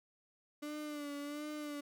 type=tone with vibrato; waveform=35% pulse; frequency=293.7 Hz; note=D4; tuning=in tune; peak=-39 dBFS; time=0.62-1.81 s; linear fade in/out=10 ms; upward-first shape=sine; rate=1.4 Hz; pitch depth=47 cents each way; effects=none